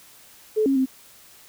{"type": "tone with pitch steps", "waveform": "sine", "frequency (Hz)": [431.9, 272, 262.3], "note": ["A4", "C#4", "C4"], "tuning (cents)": [-32, -33, 4], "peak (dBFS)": -17, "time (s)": [0.56, 0.86], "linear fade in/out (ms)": 20, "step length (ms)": 100, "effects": ["white hiss -50 dBFS RMS until 1.48 s"]}